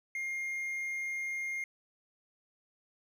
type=tone; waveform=triangle; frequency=2124 Hz; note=C7; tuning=25 cents sharp; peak=-32 dBFS; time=0.15-1.64 s; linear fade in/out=2 ms; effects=none